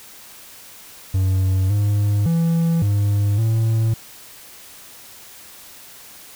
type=tone with pitch steps; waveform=triangle; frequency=94.4 / 102.8 / 166.3 / 102 / 112.1 Hz; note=F#2 / G#2 / E3 / G#2 / A2; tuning=+35 / -17 / +16 / -31 / +33 cents; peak=-13 dBFS; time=1.14-3.94 s; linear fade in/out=5 ms; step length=560 ms; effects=white hiss -42 dBFS RMS until 6.35 s